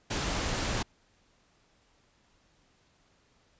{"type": "noise", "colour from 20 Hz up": "pink", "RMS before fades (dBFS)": -31, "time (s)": [0.1, 0.83], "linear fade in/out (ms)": 10, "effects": ["pink hiss -67 dBFS RMS until 3.59 s", "resampled to 16000 Hz"]}